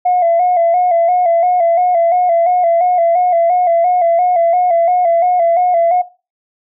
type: tone with vibrato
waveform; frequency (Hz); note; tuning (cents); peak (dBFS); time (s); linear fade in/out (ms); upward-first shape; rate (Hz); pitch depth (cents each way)
sine; 698.5; F5; 0; -8; 0.05-6.02; 10; square; 2.9; 59
effects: noise-tail reverb RT60 0.3 s tail -17 dB re dry + tanh soft clip ceiling -5 dBFS